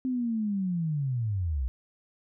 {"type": "linear sweep", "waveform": "sine", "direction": "down", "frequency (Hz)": [261.3, 58.27], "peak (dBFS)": -26, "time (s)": [0.05, 1.68], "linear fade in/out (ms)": 0, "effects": []}